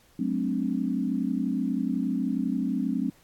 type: chord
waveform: sine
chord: D dominant seventh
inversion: first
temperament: equal with one note detuned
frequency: 185 / 215.3 / 261.6 / 293.7 Hz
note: F#3 / A3 / C4 / D4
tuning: 0 / -37 / 0 / 0 cents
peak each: -31 / -30 / -28 / -33 dBFS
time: 0.19-3.1 s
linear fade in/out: 5 ms
effects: pink hiss -60 dBFS RMS until 3.23 s + AAC 64 kbps